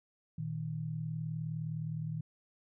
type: tone pair together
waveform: sine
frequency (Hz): 117.94 / 157.5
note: A#2 / D#3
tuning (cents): +21 / +21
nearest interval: perfect fourth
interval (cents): 500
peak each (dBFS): -40 / -36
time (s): 0.38-2.21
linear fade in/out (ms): 5
effects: none